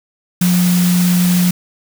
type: tone in noise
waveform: sine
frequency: 178.3 Hz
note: F3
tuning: 36 cents sharp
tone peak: -10 dBFS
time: 0.41-1.51 s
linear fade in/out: 5 ms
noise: white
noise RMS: -22 dBFS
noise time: 0.41-1.51 s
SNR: +9 dB
effects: none